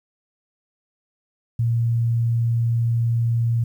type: tone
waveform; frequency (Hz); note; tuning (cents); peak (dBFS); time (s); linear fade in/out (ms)
sine; 116.54; A#2; 0; -17; 1.59-3.64; 5
effects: 9-bit